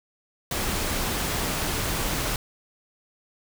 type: noise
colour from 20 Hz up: pink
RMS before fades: -27 dBFS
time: 0.51-2.36 s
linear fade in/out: 2 ms
effects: none